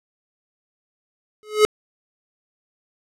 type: tone with exponential growth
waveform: square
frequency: 425.4 Hz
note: G#4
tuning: 42 cents sharp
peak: -8 dBFS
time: 1.43-1.65 s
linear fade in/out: 0 ms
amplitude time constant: 46 ms
effects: low-pass 10000 Hz 12 dB/octave